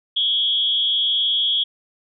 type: tone with amplitude modulation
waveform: sine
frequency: 3322 Hz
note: G#7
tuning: in tune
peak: -13 dBFS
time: 0.16-1.64 s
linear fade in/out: 10 ms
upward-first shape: sine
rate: 241 Hz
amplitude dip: 80%
effects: none